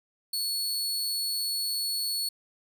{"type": "tone", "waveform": "sawtooth", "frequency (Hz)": 4403, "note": "C#8", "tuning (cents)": -13, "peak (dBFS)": -25, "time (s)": [0.33, 2.29], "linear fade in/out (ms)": 5, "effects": []}